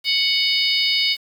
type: harmonic tone with a mistuned harmonic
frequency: 740 Hz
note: F#5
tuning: in tune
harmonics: 3 / 4 / 5 / 6 / 7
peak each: -23 / -23 / -23 / -23 / -23 dBFS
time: 0.04-1.17 s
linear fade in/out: 50 ms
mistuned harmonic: 7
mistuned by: -73 cents
effects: 7-bit